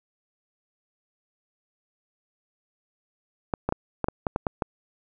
clicks, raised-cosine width 1 ms, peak -10 dBFS, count 9, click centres 3.538 / 3.69 / 3.724 / 4.043 / 4.085 / 4.268 / 4.361 / 4.468 / 4.622 s, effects none

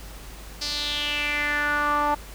sawtooth tone with band-pass filter sweep, 293.7 Hz, D4, in tune, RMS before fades -25 dBFS, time 0.61-2.15 s, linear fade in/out 10 ms, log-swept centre 4900 to 930 Hz, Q 4.4, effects added 50 Hz sine -40 dBFS peak until 2.34 s + pink hiss -44 dBFS RMS until 2.34 s

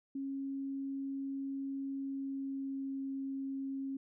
sine tone with pitch glide, 273.1 to 270.9 Hz, C#4 to C#4, -26 to -40 cents, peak -36 dBFS, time 0.15-3.97 s, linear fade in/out 5 ms, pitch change -14 cents, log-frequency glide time 1.93-3.03 s, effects none

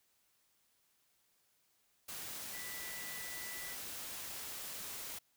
sine tone in noise, 1975.5 Hz, B6, in tune, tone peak -48 dBFS, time 2.53-3.75 s, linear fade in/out 10 ms, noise white, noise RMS -45 dBFS, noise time 2.08-5.19 s, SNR -6 dB, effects white hiss -75 dBFS RMS until 5.36 s

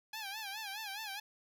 10% pulse tone with vibrato, 830.6 Hz, G#5, in tune, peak -32 dBFS, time 0.13-1.2 s, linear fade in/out 5 ms, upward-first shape sine, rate 4.8 Hz, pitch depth 120 cents each way, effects none

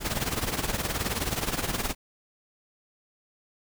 pink noise with tremolo, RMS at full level -26 dBFS, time 0-1.95 s, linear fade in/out 50 ms, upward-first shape triangle, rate 19 Hz, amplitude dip 80%, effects none

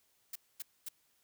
blue noise bursts, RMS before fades -41 dBFS, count 3, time 0.33-0.888 s, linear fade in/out 5 ms, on 26 ms, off 240 ms, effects white hiss -73 dBFS RMS until 1.23 s

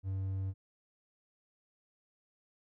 triangle tone, 95.9 Hz, G2, 37 cents flat, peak -31 dBFS, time 0.03-0.54 s, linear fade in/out 50 ms, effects none

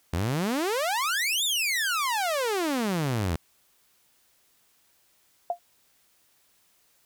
sawtooth exponential two-way sweep, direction up then down, 77.4 to 3729 to 77.4 Hz, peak -21 dBFS, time 0.13-3.36 s, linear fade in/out 5 ms, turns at 1.44 s
sine tone with exponential decay, 698.5 Hz, F5, in tune, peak -20 dBFS, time 5.5-5.59 s, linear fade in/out 2 ms, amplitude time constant 18 ms
effects white hiss -65 dBFS RMS until 7.05 s

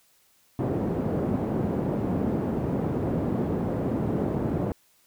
pink band-pass noise, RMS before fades -27 dBFS, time 0.59-4.72 s, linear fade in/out 2 ms, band 130 to 450 Hz, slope 12 dB/octave, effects white hiss -63 dBFS RMS until 5.06 s

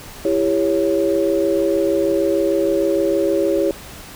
sine chord, C# diminished, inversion first, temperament just, 332.6 / 399.1 / 554.4 Hz, E4 / G4 / C#5, +16 / +31 / 0 cents, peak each -19 dBFS, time 0.25-3.71 s, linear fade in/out 2 ms, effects pink hiss -37 dBFS RMS until 4.15 s

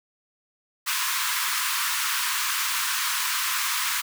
pink high-pass noise, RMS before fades -26 dBFS, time 0.86-4.02 s, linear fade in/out 20 ms, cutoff 960 Hz, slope 96 dB/octave, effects none

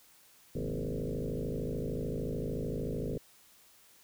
sine tone with frequency modulation, 148.4 Hz, D3, 18 cents sharp, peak -32 dBFS, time 0.55-3.18 s, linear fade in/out 5 ms, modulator 53.4 Hz, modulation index 6.9, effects white hiss -61 dBFS RMS until 4.03 s

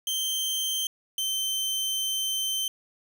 sawtooth tone pair in turn, 3136 / 3100 Hz, G7 / G7, 0 / -20 cents, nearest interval unison, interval 20 cents, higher first, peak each -23 dBFS, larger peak neither, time 0.07-0.87 / 1.18-2.68 s, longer second, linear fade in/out 2 ms, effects none

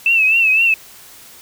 sine tone with vibrato, 2637 Hz, E7, in tune, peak -10 dBFS, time 0.06-0.74 s, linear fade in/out 2 ms, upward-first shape triangle, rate 3.9 Hz, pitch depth 89 cents each way, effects white hiss -41 dBFS RMS until 1.41 s

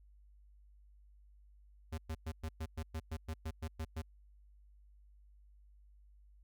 square tone bursts, 79.7 Hz, D#2, 42 cents sharp, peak -38 dBFS, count 13, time 1.92-4.02 s, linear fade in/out 10 ms, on 60 ms, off 110 ms, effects added 50 Hz sine -59 dBFS peak until 6.43 s

